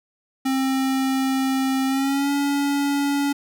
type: tone with pitch glide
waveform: square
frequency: 265.6 to 283 Hz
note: C4 to C#4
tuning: +26 to +36 cents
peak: -20 dBFS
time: 0.45-3.33 s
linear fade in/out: 10 ms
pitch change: +110 cents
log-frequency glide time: 1.87-2.31 s
effects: none